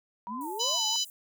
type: tone with vibrato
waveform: sine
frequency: 942 Hz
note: A#5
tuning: 18 cents sharp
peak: -35 dBFS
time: 0.27-0.96 s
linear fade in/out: 0 ms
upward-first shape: sine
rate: 2.9 Hz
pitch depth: 160 cents each way
type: exponential sweep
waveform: sine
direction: up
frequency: 194.2 to 756 Hz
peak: -36 dBFS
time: 0.27-0.8 s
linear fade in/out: 50 ms
type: high-pass noise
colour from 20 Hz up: white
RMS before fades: -48 dBFS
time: 0.41-1.1 s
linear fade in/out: 0 ms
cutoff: 7400 Hz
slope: 48 dB/octave
type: harmonic tone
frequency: 997 Hz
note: B5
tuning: 16 cents sharp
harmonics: 3 / 4 / 5 / 6 / 7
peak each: -31 / -32 / -33 / -34 / -34 dBFS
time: 0.59-1.05 s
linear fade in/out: 20 ms
effects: none